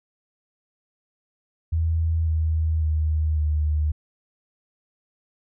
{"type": "tone with pitch steps", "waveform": "sine", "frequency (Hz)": [81.5, 79.59, 77.73, 75.91], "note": ["E2", "D#2", "D#2", "D#2"], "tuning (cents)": [-19, 40, -1, -42], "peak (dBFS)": -19, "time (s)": [1.72, 3.92], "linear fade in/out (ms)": 10, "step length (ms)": 550, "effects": []}